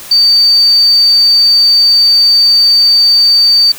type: tone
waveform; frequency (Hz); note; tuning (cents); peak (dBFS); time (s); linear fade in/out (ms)
sine; 4600; D8; -37; -4; 0.11-3.72; 5
effects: white hiss -29 dBFS RMS until 3.78 s